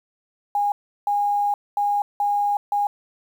sine tone bursts at uneven times, 818 Hz, G#5, 26 cents flat, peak -18 dBFS, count 5, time 0.55-0.72 / 1.07-1.54 / 1.77-2.02 / 2.2-2.57 / 2.72-2.87 s, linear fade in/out 2 ms, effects 8-bit

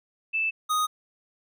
sine / square tone pair in turn, 2637 / 1244.5 Hz, E7 / D#6, 0 / 0 cents, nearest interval octave + minor second, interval 1300 cents, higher first, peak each -23 dBFS, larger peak neither, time 0.33-0.51 / 0.69-0.87 s, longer neither, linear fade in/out 20 ms, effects none

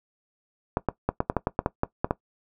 clicks, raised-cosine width 1 ms, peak -8 dBFS, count 12, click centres 0.771 / 0.887 / 1.09 / 1.204 / 1.299 / 1.367 / 1.471 / 1.591 / 1.661 / 1.834 / 2.045 / 2.109 s, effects noise-tail reverb RT60 0.1 s tail -18 dB re dry

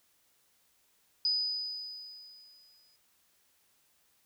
sine tone with exponential decay, 4978 Hz, D#8, in tune, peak -25 dBFS, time 1.25-2.96 s, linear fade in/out 1 ms, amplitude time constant 370 ms, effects white hiss -70 dBFS RMS until 4.25 s

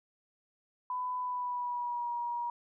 sine tone with pitch glide, 1000 to 954.3 Hz, B5 to A#5, +21 to +40 cents, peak -32 dBFS, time 0.9-2.5 s, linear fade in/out 2 ms, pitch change -81 cents, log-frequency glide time 1.19-2.11 s, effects none

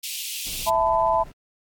pink high-pass noise, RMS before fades -31 dBFS, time 0.03-0.7 s, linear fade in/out 10 ms, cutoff 2500 Hz, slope 48 dB/octave
brown noise with tremolo, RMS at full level -38 dBFS, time 0.46-1.32 s, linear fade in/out 5 ms, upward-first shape sine, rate 15 Hz, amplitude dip 35%
sine chord, E suspended fourth, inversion none, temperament equal with one note detuned, 659.3 / 880 / 1003.9 Hz, E5 / A5 / B5, 0 / 0 / +28 cents, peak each -22 dBFS, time 0.66-1.24 s, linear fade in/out 20 ms
effects AAC 64 kbps

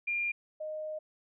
sine tone pair in turn, 2400 / 618.3 Hz, D7 / D#5, +37 / -11 cents, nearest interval octave + major seventh, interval 2348 cents, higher first, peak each -29 / -35 dBFS, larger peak first, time 0.07-0.32 / 0.6-0.99 s, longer second, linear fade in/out 10 ms, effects none

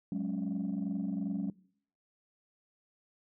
sine chord, F# suspended second, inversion none, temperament equal, 185 / 207.7 / 277.2 Hz, F#3 / G#3 / C#4, 0 / 0 / 0 cents, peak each -34 / -34 / -36 dBFS, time 0.12-1.5 s, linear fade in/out 2 ms, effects noise-tail reverb RT60 0.6 s tail -23 dB re dry + tanh soft clip ceiling -27 dBFS

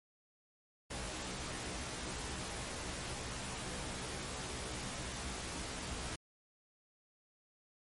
pink noise with comb filter, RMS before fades -42 dBFS, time 0.9-6.16 s, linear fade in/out 10 ms, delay 16 ms, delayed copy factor +0.9, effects MP3 48 kbps

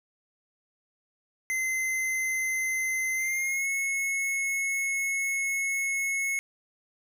square tone with pitch glide, 2063 to 2186 Hz, C7 to C#7, -25 to -25 cents, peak -27 dBFS, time 1.5-6.39 s, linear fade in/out 0 ms, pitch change +100 cents, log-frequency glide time 3.14-3.67 s, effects none

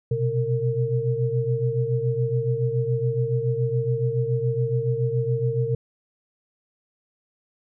sine tone cluster, 122.4 / 129.5 / 458 Hz, B2 / C3 / A#4, -15 / -17 / -31 cents, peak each -25 dBFS, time 0.11-5.75 s, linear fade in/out 5 ms, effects none

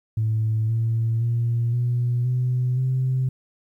sine tone with pitch steps, 110 / 113.68 / 117.49 / 121.42 / 125.48 / 129.68 Hz, A2 / A#2 / A#2 / B2 / B2 / C3, 0 / -43 / +14 / -29 / +28 / -15 cents, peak -18 dBFS, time 0.17-3.29 s, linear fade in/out 5 ms, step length 520 ms, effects tanh soft clip ceiling -15 dBFS + 10-bit

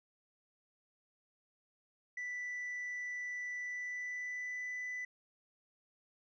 sine tone with pitch glide, 1975.5 to 1992.7 Hz, B6 to B6, 0 to +15 cents, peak -36 dBFS, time 2.17-5.05 s, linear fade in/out 5 ms, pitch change +15 cents, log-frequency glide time 3.58-4.67 s, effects tanh soft clip ceiling -37 dBFS

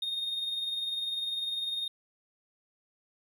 triangle tone with tremolo, 3692 Hz, A#7, 17 cents flat, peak -27 dBFS, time 0.02-1.88 s, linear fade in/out 5 ms, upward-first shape sine, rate 20 Hz, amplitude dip 45%, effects tanh soft clip ceiling -23 dBFS

